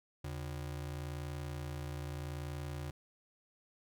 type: ring-modulated tone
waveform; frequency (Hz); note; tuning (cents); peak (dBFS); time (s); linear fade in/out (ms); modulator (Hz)
square; 110; A2; 0; -37; 0.24-2.91; 5; 30.4
effects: none